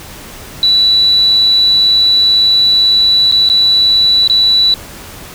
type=tone with dropouts; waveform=sine; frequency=3951 Hz; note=B7; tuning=in tune; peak=-6 dBFS; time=0.63-4.74 s; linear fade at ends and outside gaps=1 ms; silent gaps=3.314-3.323 / 3.489-3.499 / 4.276-4.298 s; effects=pink hiss -31 dBFS RMS until 5.34 s